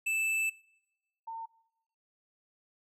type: tone pair in turn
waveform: square / sine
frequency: 2637 / 906.8 Hz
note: E7 / A#5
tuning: 0 / -48 cents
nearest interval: octave + tritone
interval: 1848 cents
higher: first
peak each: -29 / -37 dBFS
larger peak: first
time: 0.06-0.5 / 1.27-1.46 s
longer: first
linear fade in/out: 10 ms
effects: noise-tail reverb RT60 0.9 s tail -23 dB re dry + low-pass 12000 Hz 12 dB/octave